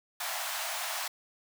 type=high-pass noise; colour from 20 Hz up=pink; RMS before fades=-35 dBFS; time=0.2-1.08 s; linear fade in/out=5 ms; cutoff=620 Hz; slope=96 dB/octave; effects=none